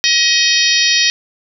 harmonic tone with a mistuned harmonic, 632 Hz, D#5, 27 cents sharp, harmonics 3 / 4 / 5 / 6 / 7 / 8 / 9, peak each -18 / -18 / -18 / -18 / -18 / -18 / -18 dBFS, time 0.04-1.1 s, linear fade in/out 0 ms, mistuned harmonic 6, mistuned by -28 cents, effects none

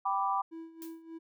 sine chord, G major, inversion none, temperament equal, 784 / 987.8 / 1174.7 Hz, G5 / B5 / D6, 0 / 0 / 0 cents, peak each -32 dBFS, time 0.05-0.42 s, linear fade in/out 10 ms
triangle tone with tremolo, 327.4 Hz, E4, 12 cents flat, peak -38 dBFS, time 0.51-1.19 s, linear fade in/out 20 ms, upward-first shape sine, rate 3.4 Hz, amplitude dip 75%
blue noise with exponential decay, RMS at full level -45 dBFS, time 0.82-1.02 s, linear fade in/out 0 ms, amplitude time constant 42 ms
effects none

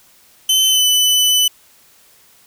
sawtooth tone with pitch glide, 3059 to 2998 Hz, G7 to F#7, -43 to +22 cents, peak -8 dBFS, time 0.49-1.48 s, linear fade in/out 5 ms, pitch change -35 cents, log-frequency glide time 0.69-0.84 s, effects white hiss -50 dBFS RMS until 2.46 s

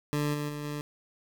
20% pulse tone with level steps, 147.5 Hz, D3, 8 cents sharp, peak -22 / -26 / -30 / -28 dBFS, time 0.13-0.81 s, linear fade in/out 0 ms, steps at 0.33 / 0.48 / 0.63 s, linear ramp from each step 20 ms, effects 9-bit

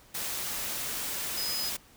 sine tone in noise, 5030 Hz, D#8, 18 cents sharp, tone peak -32 dBFS, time 1.37-1.7 s, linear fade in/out 10 ms, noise white, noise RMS -34 dBFS, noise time 0.14-1.77 s, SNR -1 dB, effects pink hiss -57 dBFS RMS until 1.96 s

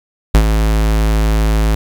square tone with ADSR envelope, 53.8 Hz, A1, 38 cents flat, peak -4 dBFS, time 0.34-1.75 s, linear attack 9 ms, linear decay 73 ms, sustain -7 dB, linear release 4 ms, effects 7-bit

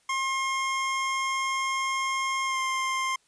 25% pulse tone with pitch glide, 1069 to 1054.3 Hz, C6 to C6, +37 to +13 cents, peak -22 dBFS, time 0.09-3.16 s, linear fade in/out 5 ms, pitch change -24 cents, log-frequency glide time 2.45-2.58 s, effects white hiss -66 dBFS RMS until 3.27 s + resampled to 22050 Hz

